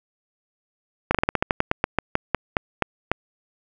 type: slowing click train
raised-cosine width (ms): 0.5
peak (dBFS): -3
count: 17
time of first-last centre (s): 1.11-3.116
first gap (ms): 36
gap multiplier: 1.15
effects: none